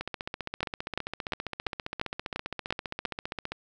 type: two click trains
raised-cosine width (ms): 0.3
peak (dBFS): -12 / -17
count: 8 / 54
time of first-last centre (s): 0.63-3.052 / 0.01-3.52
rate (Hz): 2.89 / 15.1
effects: none